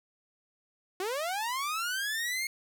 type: linear sweep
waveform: sawtooth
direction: up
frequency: 354.9 to 2172 Hz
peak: -27 dBFS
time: 1-2.47 s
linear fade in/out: 2 ms
effects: none

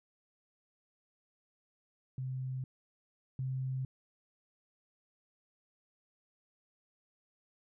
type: tone pair in turn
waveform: sine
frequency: 130 / 130.98 Hz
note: C3 / C3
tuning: -11 / +2 cents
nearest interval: unison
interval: 13 cents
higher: second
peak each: -35 / -33 dBFS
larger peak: second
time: 2.18-2.64 / 3.39-3.85 s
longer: neither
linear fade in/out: 2 ms
effects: none

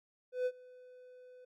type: tone with ADSR envelope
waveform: triangle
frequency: 502 Hz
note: B4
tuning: 28 cents sharp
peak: -27 dBFS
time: 0.32-1.45 s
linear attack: 140 ms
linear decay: 54 ms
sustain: -24 dB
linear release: 7 ms
effects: none

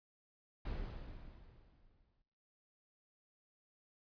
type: noise with exponential decay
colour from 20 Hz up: brown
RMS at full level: -38 dBFS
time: 0.65-2.22 s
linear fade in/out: 5 ms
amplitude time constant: 340 ms
effects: noise-tail reverb RT60 0.9 s tail -18 dB re dry + resampled to 11025 Hz

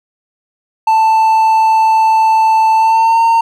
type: tone with pitch glide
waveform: triangle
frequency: 884 to 914.1 Hz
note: A5 to A#5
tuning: +8 to -34 cents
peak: -5 dBFS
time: 0.87-3.41 s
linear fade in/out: 5 ms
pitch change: +58 cents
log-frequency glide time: 2.75-3.21 s
effects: none

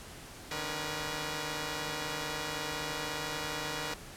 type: tone cluster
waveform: 5% pulse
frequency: 151.9 / 280 / 481.4 Hz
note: D#3 / C#4 / B4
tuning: -41 / +18 / -44 cents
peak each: -27 / -32 / -26 dBFS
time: 0.51-3.94 s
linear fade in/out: 2 ms
effects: pink hiss -48 dBFS RMS until 4.16 s + low-pass 12000 Hz 12 dB/octave

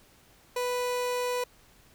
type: tone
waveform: 30% pulse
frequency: 493.9 Hz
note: B4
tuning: in tune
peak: -25 dBFS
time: 0.56-1.44 s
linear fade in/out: 5 ms
effects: pink hiss -59 dBFS RMS until 1.94 s

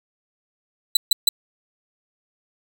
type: tone bursts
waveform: sawtooth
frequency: 3978 Hz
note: B7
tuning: 12 cents sharp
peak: -9 dBFS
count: 3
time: 0.95-1.29 s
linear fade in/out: 5 ms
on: 20 ms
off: 140 ms
effects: none

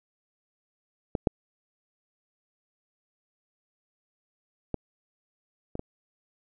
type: clicks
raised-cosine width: 2 ms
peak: -13 / -7 / -15 / -20 / -20 dBFS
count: 5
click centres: 1.152 / 1.272 / 4.743 / 5.754 / 5.794 s
effects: none

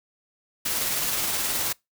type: noise with tremolo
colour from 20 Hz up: white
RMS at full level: -25 dBFS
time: 0.65-1.73 s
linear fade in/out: 10 ms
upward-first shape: triangle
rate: 19 Hz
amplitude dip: 30%
effects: noise-tail reverb RT60 0.2 s tail -25 dB re dry

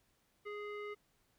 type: tone with low-pass filter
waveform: square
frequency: 415.3 Hz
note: G#4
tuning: in tune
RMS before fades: -44 dBFS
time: 0.45-0.95 s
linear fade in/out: 20 ms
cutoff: 2100 Hz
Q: 2.3
effects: pink hiss -75 dBFS RMS until 1.38 s

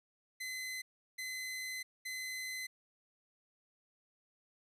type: tone bursts at uneven times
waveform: sawtooth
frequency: 2038 Hz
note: C7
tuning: 46 cents flat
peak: -36 dBFS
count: 3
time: 0.4-0.82 / 1.18-1.83 / 2.05-2.67 s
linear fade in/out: 10 ms
effects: resampled to 32000 Hz

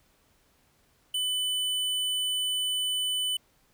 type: tone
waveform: square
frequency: 3000 Hz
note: F#7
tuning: 23 cents sharp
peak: -27 dBFS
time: 1.14-3.37 s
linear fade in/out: 5 ms
effects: pink hiss -66 dBFS RMS until 3.73 s

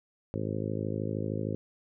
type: harmonic tone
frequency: 53.1 Hz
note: G#1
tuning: 39 cents sharp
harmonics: 2 / 3 / 4 / 5 / 6 / 7 / 8 / 9 / 10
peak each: -35 / -37 / -38 / -39 / -40 / -40 / -41 / -42 / -42 dBFS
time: 0.34-1.55 s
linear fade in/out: 0 ms
effects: none

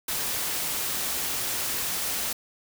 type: noise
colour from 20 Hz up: white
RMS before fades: -29 dBFS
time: 0.08-2.33 s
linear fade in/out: 5 ms
effects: none

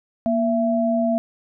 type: tone pair together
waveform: sine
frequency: 236.1 / 667.8 Hz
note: A#3 / E5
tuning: +22 / +22 cents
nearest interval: octave + tritone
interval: 1800 cents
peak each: -20 dBFS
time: 0.26-1.18 s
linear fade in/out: 0 ms
effects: none

